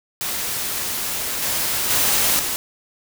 white noise with level steps, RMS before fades -25 / -22 / -18 / -24 dBFS, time 0.21-2.56 s, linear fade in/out 0 ms, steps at 1.42 / 1.9 / 2.39 s, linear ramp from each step 5 ms, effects none

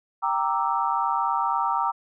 sine chord, E half-diminished seventh, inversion first, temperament equal, 784 / 932.3 / 1174.7 / 1318.5 Hz, G5 / Bb5 / D6 / E6, 0 / 0 / 0 / 0 cents, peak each -28 / -25 / -27 / -29 dBFS, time 0.22-1.92 s, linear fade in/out 20 ms, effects none

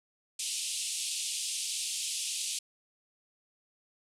white band-pass noise, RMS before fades -35 dBFS, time 0.39-2.59 s, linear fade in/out 5 ms, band 2600 to 10000 Hz, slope 48 dB/octave, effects none

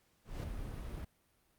brown noise with ADSR envelope, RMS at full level -38 dBFS, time 0.24-1.05 s, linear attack 190 ms, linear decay 16 ms, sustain -4 dB, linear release 8 ms, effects pink hiss -73 dBFS RMS until 1.58 s + Opus 48 kbps

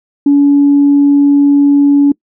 sine tone, 284.3 Hz, C#4, 44 cents sharp, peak -3 dBFS, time 0.26-2.12 s, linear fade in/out 5 ms, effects noise-tail reverb RT60 0.1 s tail -25 dB re dry + tanh soft clip ceiling 0 dBFS

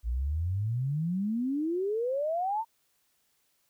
sine exponential sweep, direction up, 55 to 930 Hz, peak -27 dBFS, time 0.03-2.65 s, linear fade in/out 50 ms, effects white hiss -72 dBFS RMS until 3.69 s

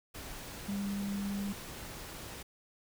sine tone in noise, 200 Hz, G3, 35 cents sharp, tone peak -33 dBFS, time 0.68-1.53 s, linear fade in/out 10 ms, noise pink, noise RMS -45 dBFS, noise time 0.14-2.43 s, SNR +9 dB, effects none

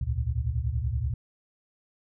sine tone cluster, 64.8 / 75.2 / 109.9 / 120.6 Hz, C2 / D2 / A2 / B2, -16 / +42 / -2 / -41 cents, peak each -32 / -29 / -32 / -32 dBFS, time 0.01-1.14 s, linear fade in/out 5 ms, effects none

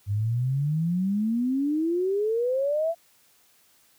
sine exponential sweep, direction up, 98 to 683 Hz, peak -22 dBFS, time 0.06-2.95 s, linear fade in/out 50 ms, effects white hiss -61 dBFS RMS until 3.98 s + high-pass 60 Hz 12 dB/octave

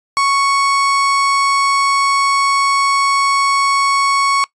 35% pulse tone, 1108.7 Hz, C#6, in tune, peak -10 dBFS, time 0.17-4.44 s, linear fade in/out 0 ms, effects noise-tail reverb RT60 0.1 s tail -21 dB re dry + resampled to 22050 Hz

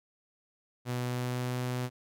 sawtooth tone with pitch glide, 123.47 to 125.05 Hz, B2 to B2, 0 to +22 cents, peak -27 dBFS, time 0.85-1.9 s, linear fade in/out 50 ms, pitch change +22 cents, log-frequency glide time 0.96-1.56 s, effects none

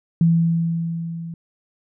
sine tone with level ramp, 166.6 Hz, E3, 19 cents sharp, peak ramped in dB -11 to -29 dBFS, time 0.21-1.34 s, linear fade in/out 2 ms, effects none

